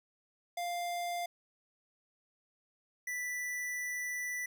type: tone pair in turn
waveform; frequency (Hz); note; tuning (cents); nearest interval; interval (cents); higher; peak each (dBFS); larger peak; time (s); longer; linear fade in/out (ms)
square; 698.5 / 1975.7; F5 / B6; 0 / 0; octave + tritone; 1800; second; -35 / -36; first; 0.57-1.26 / 3.07-4.46; second; 5
effects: none